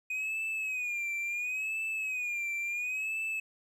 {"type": "tone with vibrato", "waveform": "triangle", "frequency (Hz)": 2489, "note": "D#7", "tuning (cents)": 0, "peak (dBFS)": -30, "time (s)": [0.1, 3.4], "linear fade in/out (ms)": 5, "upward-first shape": "sine", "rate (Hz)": 0.72, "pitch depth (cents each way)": 99, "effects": ["12-bit"]}